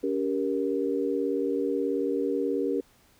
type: chord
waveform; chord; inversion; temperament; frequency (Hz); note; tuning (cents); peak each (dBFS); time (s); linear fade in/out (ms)
sine; G diminished; second; just; 282.2 / 392 / 470.4; Db4 / G4 / Bb4; +31 / 0 / +16; -29; 0.03-2.81; 10
effects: pink hiss -61 dBFS RMS until 3.19 s